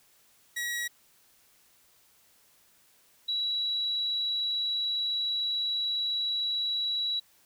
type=tone pair in turn; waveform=sawtooth / sine; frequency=1913 / 3909 Hz; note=A#6 / B7; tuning=+44 / -19 cents; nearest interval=octave; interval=1237 cents; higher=second; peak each=-27 dBFS; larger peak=neither; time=0.56-0.88 / 3.28-7.2 s; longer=second; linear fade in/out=10 ms; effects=white hiss -63 dBFS RMS until 7.45 s